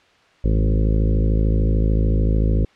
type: harmonic tone with a mistuned harmonic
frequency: 53.5 Hz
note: A1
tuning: 48 cents flat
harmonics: 1 / 2 / 3 / 4 / 5 / 6 / 7 / 8 / 9 / 10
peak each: -16 / -22 / -26 / -28 / -30 / -32 / -33 / -34 / -35 / -36 dBFS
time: 0.44-2.65 s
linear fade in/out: 5 ms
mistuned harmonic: 3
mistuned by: +22 cents
effects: white hiss -54 dBFS RMS until 2.75 s + low-pass 3000 Hz 12 dB/octave